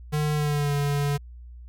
square tone with pitch glide, 150.5 to 143.54 Hz, D3 to D3, +43 to -39 cents, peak -23 dBFS, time 0.12-1.18 s, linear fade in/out 20 ms, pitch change -82 cents, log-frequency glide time 0.33-0.73 s, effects added 60 Hz sine -40 dBFS peak until 1.68 s

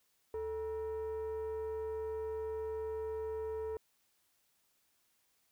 sine tone with frequency modulation, 440 Hz, A4, in tune, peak -34 dBFS, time 0.34-3.77 s, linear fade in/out 2 ms, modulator 514 Hz, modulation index 0.4, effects tanh soft clip ceiling -35 dBFS + white hiss -75 dBFS RMS until 5.51 s

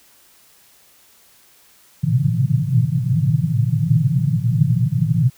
pink band-pass noise, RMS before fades -17 dBFS, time 2.03-5.3 s, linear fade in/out 10 ms, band 110 to 170 Hz, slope 96 dB/octave, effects white hiss -52 dBFS RMS until 5.37 s

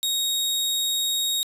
sawtooth tone, 3760 Hz, A#7, 14 cents sharp, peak -19 dBFS, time 0.03-1.43 s, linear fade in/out 0 ms, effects resampled to 32000 Hz + 8-bit

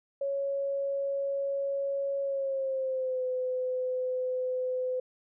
sine tone with pitch glide, 554.4 to 508.4 Hz, C#5 to C5, 0 to -50 cents, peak -28 dBFS, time 0.21-5 s, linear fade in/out 5 ms, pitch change -150 cents, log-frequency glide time 2.22-3.24 s, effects none

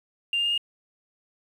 sine tone with pitch steps, 2794 / 2810 / 2826 / 2843 Hz, F7 / F7 / F7 / F7, 0 / +10 / +20 / +30 cents, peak -21 dBFS, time 0.33-0.578 s, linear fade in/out 2 ms, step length 62 ms, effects tanh soft clip ceiling -18 dBFS + 9-bit

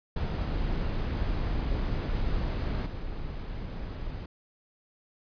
brown noise with level steps, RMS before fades -29 / -36 dBFS, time 0.16-4.26 s, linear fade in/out 5 ms, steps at 2.86 s, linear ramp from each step 2 ms, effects resampled to 11025 Hz

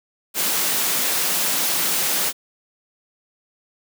white high-pass noise, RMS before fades -21 dBFS, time 0.34-2.33 s, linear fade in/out 50 ms, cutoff 140 Hz, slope 96 dB/octave, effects none

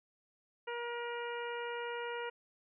harmonic tone, 475.4 Hz, A#4, 34 cents sharp, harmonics 1 / 2 / 3 / 4 / 5 / 6, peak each -40 / -43 / -45 / -48 / -50 / -50 dBFS, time 0.67-2.3 s, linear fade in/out 10 ms, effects none

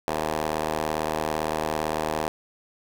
10% pulse ring-modulated tone, 77.78 Hz, D#2, in tune, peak -14 dBFS, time 0.08-2.28 s, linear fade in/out 0 ms, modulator 598 Hz, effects none

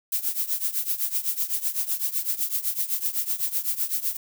violet noise with tremolo, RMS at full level -23 dBFS, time 0.12-4.17 s, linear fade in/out 5 ms, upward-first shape triangle, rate 7.9 Hz, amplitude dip 90%, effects none

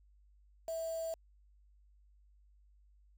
sine tone with quantisation, 654 Hz, E5, 14 cents flat, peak -36 dBFS, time 0.68-1.14 s, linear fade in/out 2 ms, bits 8, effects added 50 Hz sine -62 dBFS peak until 3.17 s

